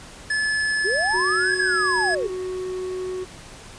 square tone with pitch glide, 1724 to 1689.5 Hz, A6 to G#6, -36 to +29 cents, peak -21 dBFS, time 0.3-2.15 s, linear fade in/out 5 ms, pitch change -35 cents, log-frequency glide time 1.21-1.6 s
sine linear two-way sweep, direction up then down, 343.5 to 1709 to 343.5 Hz, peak -23 dBFS, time 0.84-2.3 s, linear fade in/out 20 ms, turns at 1.57 s
triangle tone, 370 Hz, F#4, in tune, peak -24 dBFS, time 1.13-3.25 s, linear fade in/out 20 ms
effects pink hiss -42 dBFS RMS until 3.78 s + resampled to 22050 Hz

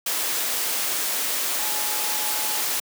sine tone in noise, 850 Hz, G#5, 40 cents sharp, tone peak -35 dBFS, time 1.59-2.61 s, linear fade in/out 5 ms, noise white, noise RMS -25 dBFS, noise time 0.06-2.8 s, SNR -13 dB, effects high-pass 300 Hz 12 dB/octave

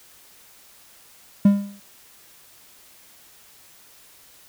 triangle tone with exponential decay, 201.1 Hz, G3, 44 cents sharp, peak -6 dBFS, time 1.45-1.8 s, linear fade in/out 5 ms, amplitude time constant 74 ms, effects white hiss -51 dBFS RMS until 4.48 s

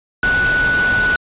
sine tone in noise, 1480 Hz, F#6, in tune, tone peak -13 dBFS, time 0.23-1.16 s, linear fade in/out 2 ms, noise pink, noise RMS -23 dBFS, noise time 0.23-1.16 s, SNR +7 dB, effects resampled to 8000 Hz

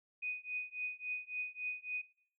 sine tone with tremolo, 2489 Hz, D#7, in tune, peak -34 dBFS, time 0.22-2.02 s, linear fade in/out 10 ms, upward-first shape triangle, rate 3.6 Hz, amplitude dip 95%, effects noise-tail reverb RT60 0.6 s tail -19 dB re dry

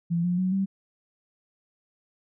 sine tone with pitch steps, 169.8 / 177.42 / 185.38 / 193.7 Hz, F3 / F3 / F#3 / G3, -48 / +28 / +4 / -20 cents, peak -22 dBFS, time 0.1-0.66 s, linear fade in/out 20 ms, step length 140 ms, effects none

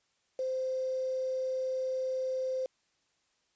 sine tone with quantisation, 519 Hz, C5, 14 cents flat, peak -30 dBFS, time 0.39-2.66 s, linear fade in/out 2 ms, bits 8, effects white hiss -74 dBFS RMS until 3.55 s + resampled to 16000 Hz

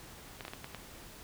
clicks, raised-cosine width 0.3 ms, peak -25 dBFS, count 6, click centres 0.408 / 0.451 / 0.481 / 0.535 / 0.644 / 0.747 s, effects pink hiss -51 dBFS RMS until 1.23 s

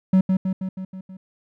triangle tone with echo, 188.2 Hz, F#3, 30 cents sharp, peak -10 dBFS, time 0.13-0.21 s, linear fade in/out 5 ms, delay 160 ms, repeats 6, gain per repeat -4 dB, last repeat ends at 1.17 s, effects none

